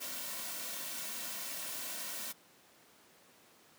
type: noise with comb filter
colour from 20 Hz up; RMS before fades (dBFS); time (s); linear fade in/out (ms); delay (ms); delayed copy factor
white; -41; 0-2.33; 20; 2.4; -0.55
effects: pink hiss -62 dBFS RMS until 3.78 s + high-pass 200 Hz 12 dB/octave